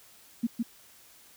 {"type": "tone with echo", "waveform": "sine", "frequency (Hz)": 233.1, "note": "A#3", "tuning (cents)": 0, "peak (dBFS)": -23, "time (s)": [0.43, 0.47], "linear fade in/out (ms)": 10, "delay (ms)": 160, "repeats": 1, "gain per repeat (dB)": -2, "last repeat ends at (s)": 0.63, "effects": ["white hiss -56 dBFS RMS until 1.36 s"]}